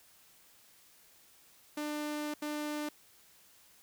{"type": "tone bursts at uneven times", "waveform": "sawtooth", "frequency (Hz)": 298.6, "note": "D4", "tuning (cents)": 29, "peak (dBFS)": -31, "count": 2, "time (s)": [[1.77, 2.34], [2.42, 2.89]], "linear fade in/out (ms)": 5, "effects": ["white hiss -62 dBFS RMS until 3.82 s"]}